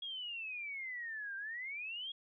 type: exponential two-way sweep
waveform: sine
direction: down then up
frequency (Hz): 3322 to 1566 to 3322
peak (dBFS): -40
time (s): 0.02-2.12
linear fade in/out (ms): 5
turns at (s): 1.36
effects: none